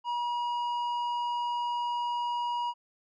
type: tone with tanh clipping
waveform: sine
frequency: 960 Hz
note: B5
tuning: 49 cents flat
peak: -30 dBFS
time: 0.04-2.74 s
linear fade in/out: 50 ms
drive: 8 dB
effects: none